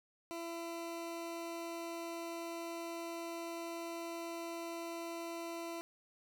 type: tone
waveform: 20% pulse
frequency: 336.2 Hz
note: E4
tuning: 34 cents sharp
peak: -36 dBFS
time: 0.31-5.81 s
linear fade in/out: 0 ms
effects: none